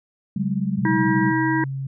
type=chord; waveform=sine; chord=C# suspended fourth; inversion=none; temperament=equal with one note detuned; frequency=138.59 / 189.21 / 207.7 Hz; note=C#3 / F#3 / G#3; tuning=0 / +39 / 0 cents; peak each=-28 / -23 / -25 dBFS; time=0.36-1.32 s; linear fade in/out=5 ms
type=tone with pitch glide; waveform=sine; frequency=126.4 to 135.47 Hz; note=B2 to C#3; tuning=+41 to -39 cents; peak=-25 dBFS; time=0.78-1.87 s; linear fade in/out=5 ms; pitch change=+120 cents; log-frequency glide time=1.29-1.63 s
type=harmonic tone; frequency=320 Hz; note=D#4; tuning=49 cents sharp; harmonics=1 / 3 / 5 / 6; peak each=-20 / -25 / -27 / -28 dBFS; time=0.85-1.64 s; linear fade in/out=2 ms
effects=none